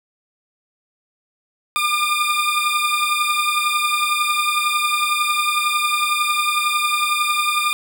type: beating tone pair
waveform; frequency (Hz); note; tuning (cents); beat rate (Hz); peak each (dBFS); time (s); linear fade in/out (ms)
20% pulse; 1201 / 1212; D6 / D#6; +38 / -46; 11; -14 / -17; 1.76-7.73; 0
effects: none